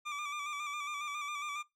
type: tone with vibrato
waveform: 25% pulse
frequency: 1174.7 Hz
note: D6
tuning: in tune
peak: -33 dBFS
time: 0.05-1.63 s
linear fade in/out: 20 ms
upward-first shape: square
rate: 7.3 Hz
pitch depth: 37 cents each way
effects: noise-tail reverb RT60 0.2 s tail -20 dB re dry + low-pass 7000 Hz 12 dB/octave